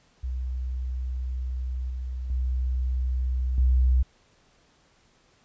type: tone with level steps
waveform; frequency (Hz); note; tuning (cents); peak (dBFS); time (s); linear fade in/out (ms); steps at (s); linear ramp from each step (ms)
sine; 63.2; B1; +41; -27 / -29 / -23 / -17; 0.23-4.03; 10; 1.9 / 2.3 / 3.58; 2
effects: pink hiss -62 dBFS RMS until 5.44 s + resampled to 16000 Hz